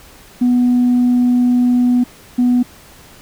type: tone pair in turn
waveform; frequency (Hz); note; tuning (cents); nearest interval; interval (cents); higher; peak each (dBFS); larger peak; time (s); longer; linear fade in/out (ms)
sine; 246.2 / 246.2; B3 / B3; -5 / -5; unison; 0; neither; -8; neither; 0.41-2.04 / 2.38-2.63; first; 10
effects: tanh soft clip ceiling -7 dBFS + pink hiss -42 dBFS RMS until 3.21 s